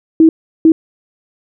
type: tone bursts at uneven times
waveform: sine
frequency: 321.9 Hz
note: E4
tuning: 41 cents flat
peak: -3 dBFS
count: 2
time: 0.2-0.29 / 0.65-0.72 s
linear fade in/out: 2 ms
effects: none